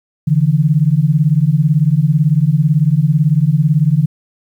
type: beating tone pair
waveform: sine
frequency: 143 / 161 Hz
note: D3 / E3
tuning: -46 / -41 cents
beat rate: 18 Hz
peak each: -12 dBFS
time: 0.27-4.06 s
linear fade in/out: 10 ms
effects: 8-bit